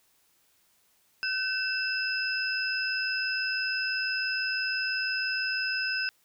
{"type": "tone cluster", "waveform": "sine", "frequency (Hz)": [1526, 2649, 5080], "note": ["G6", "E7", "D#8"], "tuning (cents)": [-47, 8, 35], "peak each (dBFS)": [-30, -33, -32], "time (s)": [1.23, 6.09], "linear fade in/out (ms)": 0, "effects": ["white hiss -67 dBFS RMS until 6.24 s"]}